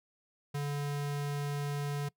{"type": "tone", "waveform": "square", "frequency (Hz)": 144, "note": "D3", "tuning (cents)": -34, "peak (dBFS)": -33, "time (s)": [0.54, 2.09], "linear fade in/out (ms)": 10, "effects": ["noise-tail reverb RT60 0.1 s tail -22 dB re dry"]}